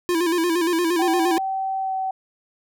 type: tone with vibrato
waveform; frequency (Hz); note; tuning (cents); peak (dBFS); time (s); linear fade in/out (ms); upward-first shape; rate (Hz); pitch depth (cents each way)
square; 340.1; F4; -46; -19; 0.09-1.38; 0; square; 8.6; 70
type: tone with pitch glide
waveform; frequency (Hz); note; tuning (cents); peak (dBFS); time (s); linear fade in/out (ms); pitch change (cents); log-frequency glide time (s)
sine; 769 to 761.9; G5 to G5; -33 to -49; -22; 0.99-2.11; 5; -16; 1.81-1.93
effects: none